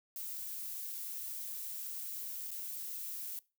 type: noise with dropouts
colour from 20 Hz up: violet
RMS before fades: -42 dBFS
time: 0.16-3.39 s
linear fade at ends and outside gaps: 1 ms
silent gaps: 2.507-2.514 s
effects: noise-tail reverb RT60 0.3 s tail -22 dB re dry